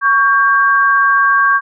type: tone pair together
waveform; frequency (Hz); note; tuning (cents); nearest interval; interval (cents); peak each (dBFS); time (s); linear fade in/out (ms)
sine; 1120.3 / 1594; C#6 / G6; +18 / +28; tritone; 610; -11; 0.01-1.61; 50
effects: none